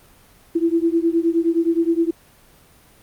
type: beating tone pair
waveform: sine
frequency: 329.6 / 339.2 Hz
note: E4 / E4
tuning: 0 / +50 cents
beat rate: 9.6 Hz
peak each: -18 / -19 dBFS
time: 0.55-2.11 s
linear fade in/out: 10 ms
effects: pink hiss -51 dBFS RMS until 3.02 s + Opus 32 kbps